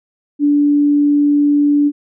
sine tone, 290.5 Hz, D4, 19 cents flat, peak -9 dBFS, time 0.39-1.92 s, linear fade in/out 50 ms, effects none

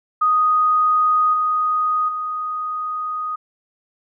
sine tone with level steps, 1244.5 Hz, D#6, in tune, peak -13 / -16 / -22 dBFS, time 0.21-3.36 s, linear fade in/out 10 ms, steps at 1.33 / 2.08 s, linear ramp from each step 10 ms, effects none

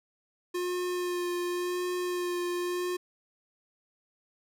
square tone with vibrato, 355.9 Hz, F4, 33 cents sharp, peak -30 dBFS, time 0.54-2.97 s, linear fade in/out 10 ms, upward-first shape sine, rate 0.91 Hz, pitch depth 16 cents each way, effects none

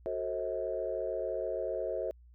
sine chord, F# diminished seventh, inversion none, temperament just, 370 / 444 / 532.8 / 639.4 Hz, F#4 / A4 / C5 / Eb5, 0 / +16 / +31 / +47 cents, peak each -39 / -38 / -36 / -36 dBFS, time 0.06-2.11 s, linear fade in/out 0 ms, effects tanh soft clip ceiling -21 dBFS + added 60 Hz sine -54 dBFS peak until 2.34 s

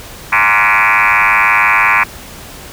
sine tone with frequency modulation, 1696 Hz, G#6, 36 cents sharp, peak -7 dBFS, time 0.32-2.04 s, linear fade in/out 10 ms, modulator 106 Hz, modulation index 7.4, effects pink hiss -32 dBFS RMS until 2.72 s

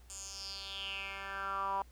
10% pulse tone with band-pass filter sweep, 195.8 Hz, G3, 2 cents flat, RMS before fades -40 dBFS, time 0.1-1.82 s, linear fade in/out 0 ms, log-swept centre 7800 to 910 Hz, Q 5.4, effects added 60 Hz sine -55 dBFS peak until 1.91 s + pink hiss -66 dBFS RMS until 1.91 s

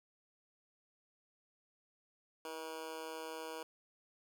25% pulse tone with amplitude modulation, 480 Hz, B4, 49 cents flat, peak -35 dBFS, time 2.45-3.63 s, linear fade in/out 2 ms, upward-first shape sine, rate 156 Hz, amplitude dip 100%, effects none

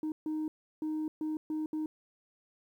sine tone bursts at uneven times, 310.2 Hz, D#4, 5 cents flat, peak -29 dBFS, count 6, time 0.03-0.12 / 0.26-0.48 / 0.82-1.08 / 1.21-1.37 / 1.5-1.66 / 1.73-1.86 s, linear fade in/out 2 ms, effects tanh soft clip ceiling -30 dBFS + 11-bit

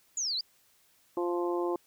sine exponential two-way sweep, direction down then up, 7050 to 3895 to 5000 Hz, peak -29 dBFS, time 0.17-0.41 s, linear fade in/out 5 ms, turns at 0.36 s
harmonic tone, 174.61 Hz, F3, in tune, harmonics 2 / 3 / 4 / 5 / 6, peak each -29 / -37 / -40 / -39 / -39 dBFS, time 1.17-1.76 s, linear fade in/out 2 ms
effects white hiss -66 dBFS RMS until 1.86 s

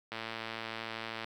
click train, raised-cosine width 0.3 ms, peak -22 dBFS, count 128, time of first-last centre 0.12-1.244 s, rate 113 Hz, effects high-pass 100 Hz 12 dB/octave + 10-bit

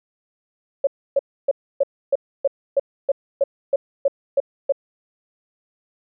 sine tone bursts, 554.4 Hz, C#5, in tune, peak -13 dBFS, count 13, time 0.84-4.723 s, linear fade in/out 5 ms, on 31 ms, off 290 ms, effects none

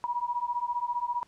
sine beating tone pair, 958 / 973 Hz, A#5 / B5, +47 / -26 cents, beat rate 15 Hz, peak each -31 dBFS, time 0.04-1.23 s, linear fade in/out 0 ms, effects pink hiss -64 dBFS RMS until 1.27 s + low-pass 8000 Hz 12 dB/octave

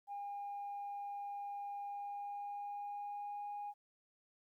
sine tone with pitch glide, 810 to 821.3 Hz, G#5 to G#5, -43 to -20 cents, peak -40 dBFS, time 0.07-3.74 s, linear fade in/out 50 ms, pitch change +23 cents, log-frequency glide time 1.88-3.52 s, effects tanh soft clip ceiling -38 dBFS + 13-bit

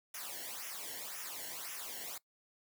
white noise with flanger, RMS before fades -44 dBFS, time 0.14-2.18 s, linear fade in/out 5 ms, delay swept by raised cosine 0.23 to 0.83 ms, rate 1.9 Hz, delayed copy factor -0.8, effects noise-tail reverb RT60 0.1 s tail -20 dB re dry

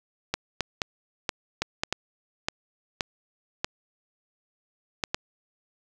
clicks, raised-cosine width 0.2 ms, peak -8 dBFS, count 12, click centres 0.34 / 0.607 / 0.818 / 1.292 / 1.62 / 1.835 / 1.926 / 2.485 / 3.008 / 3.645 / 5.038 / 5.145 s, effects 7-bit

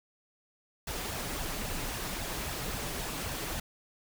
pink noise with flanger, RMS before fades -36 dBFS, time 0.87-3.6 s, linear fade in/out 5 ms, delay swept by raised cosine 1.1 to 7 ms, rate 3.7 Hz, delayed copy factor +0.65, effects none

